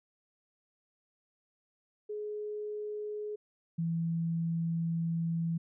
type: tone pair in turn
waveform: sine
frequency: 420.6 / 166.15 Hz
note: G#4 / E3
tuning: +22 / +14 cents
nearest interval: octave + major third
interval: 1608 cents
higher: first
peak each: -35 / -29 dBFS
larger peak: second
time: 2.09-3.36 / 3.78-5.58 s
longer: second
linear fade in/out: 10 ms
effects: none